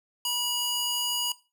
square tone with high-pass filter, 969 Hz, B5, 33 cents flat, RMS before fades -29 dBFS, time 0.25-1.32 s, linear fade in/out 2 ms, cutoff 2700 Hz, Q 0.79, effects noise-tail reverb RT60 0.3 s tail -18 dB re dry

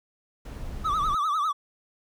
brown noise, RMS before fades -35 dBFS, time 0.45-1.15 s, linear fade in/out 5 ms
triangle tone with vibrato, 1216 Hz, D#6, 40 cents flat, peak -21 dBFS, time 0.84-1.53 s, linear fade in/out 20 ms, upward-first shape triangle, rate 10 Hz, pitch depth 150 cents each way
effects none

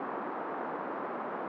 white band-pass noise, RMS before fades -37 dBFS, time 0-1.48 s, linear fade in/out 2 ms, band 220 to 1200 Hz, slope 24 dB/octave, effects none

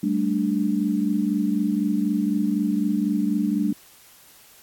sine chord, G suspended second, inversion none, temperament equal, 196 / 220 / 293.7 Hz, G3 / A3 / D4, 0 / 0 / 0 cents, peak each -24 dBFS, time 0.03-3.73 s, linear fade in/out 5 ms, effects white hiss -51 dBFS RMS until 4.62 s + AAC 64 kbps

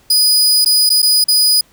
sawtooth tone with dropouts, 4960 Hz, D#8, 6 cents flat, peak -6 dBFS, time 0.1-1.61 s, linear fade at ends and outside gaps 5 ms, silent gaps 0.647-0.659 / 0.893-0.901 / 1.02-1.027 / 1.241-1.283 s, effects pink hiss -51 dBFS RMS until 1.72 s

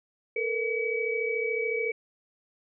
sine tone cluster, 444 / 477.8 / 2278 Hz, A4 / A#4 / C#7, +16 / +43 / +47 cents, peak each -30 / -32 / -30 dBFS, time 0.36-1.92 s, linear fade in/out 5 ms, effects none

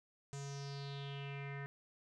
square tone with low-pass filter sweep, 140 Hz, C#3, 18 cents sharp, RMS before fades -45 dBFS, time 0.33-1.66 s, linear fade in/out 0 ms, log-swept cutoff 7300 to 1800 Hz, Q 5, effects none

